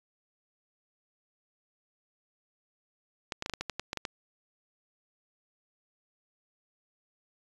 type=clicks; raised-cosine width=0.2 ms; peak=-16 dBFS; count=11; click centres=3.322 / 3.424 / 3.461 / 3.497 / 3.537 / 3.61 / 3.697 / 3.796 / 3.931 / 3.973 / 4.052 s; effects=resampled to 24000 Hz